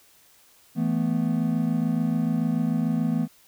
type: chord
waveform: triangle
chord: E suspended fourth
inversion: none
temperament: equal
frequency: 164.81 / 220 / 246.9 Hz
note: E3 / A3 / B3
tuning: 0 / 0 / 0 cents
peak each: -24 dBFS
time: 0.75-3.28 s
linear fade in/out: 50 ms
effects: white hiss -57 dBFS RMS until 3.47 s